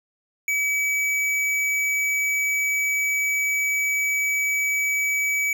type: tone with tanh clipping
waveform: sine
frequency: 2284 Hz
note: D7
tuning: 49 cents flat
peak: -22 dBFS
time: 0.48-5.53 s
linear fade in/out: 2 ms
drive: 17 dB
effects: none